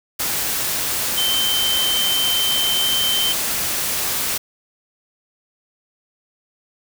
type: tone in noise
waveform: sine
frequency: 3100 Hz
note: G7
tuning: 20 cents flat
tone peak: -18 dBFS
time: 1.17-3.33 s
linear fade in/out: 10 ms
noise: white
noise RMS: -22 dBFS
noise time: 0.19-4.38 s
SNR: +1 dB
effects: none